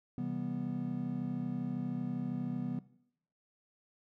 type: chord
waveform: triangle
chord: C major seventh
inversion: none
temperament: just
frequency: 130.81 / 163.52 / 196.22 / 245.3 Hz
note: C3 / E3 / G3 / B3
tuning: 0 / -14 / +2 / -12 cents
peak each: -40 / -39 / -40 / -35 dBFS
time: 0.18-2.79 s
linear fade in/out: 2 ms
effects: noise-tail reverb RT60 0.7 s tail -18 dB re dry